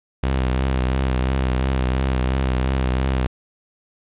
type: tone with vibrato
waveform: sawtooth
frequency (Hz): 64.8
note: C2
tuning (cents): -16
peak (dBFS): -14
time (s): 0.23-3.27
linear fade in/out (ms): 5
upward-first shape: triangle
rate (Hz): 2.9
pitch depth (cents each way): 57
effects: resampled to 8000 Hz + 8-bit